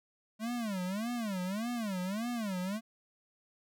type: tone with vibrato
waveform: square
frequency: 209.6 Hz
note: G#3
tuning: 16 cents sharp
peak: -34 dBFS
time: 0.39-2.81 s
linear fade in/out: 50 ms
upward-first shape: sine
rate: 1.7 Hz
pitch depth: 260 cents each way
effects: none